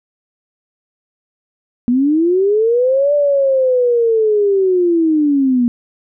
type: linear two-way sweep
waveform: sine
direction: up then down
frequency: 235.6 to 587.3 to 235.6 Hz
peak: -10 dBFS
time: 1.88-5.68 s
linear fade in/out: 0 ms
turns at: 3.14 s
effects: none